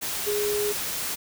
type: tone in noise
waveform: sine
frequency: 415.4 Hz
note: G#4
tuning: in tune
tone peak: -24 dBFS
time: 0.26-0.73 s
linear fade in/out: 20 ms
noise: white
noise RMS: -30 dBFS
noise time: 0.01-1.16 s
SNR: +3 dB
effects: none